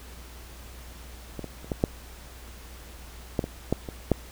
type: clicks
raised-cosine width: 2 ms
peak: -20 / -21 / -29 / -14 / -7 / -10 / -18 / -9 / -21 / -6 dBFS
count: 10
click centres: 1.393 / 1.443 / 1.645 / 1.718 / 1.839 / 3.392 / 3.441 / 3.726 / 3.888 / 4.117 s
effects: added 60 Hz sine -44 dBFS peak until 4.31 s + pink hiss -48 dBFS RMS until 4.31 s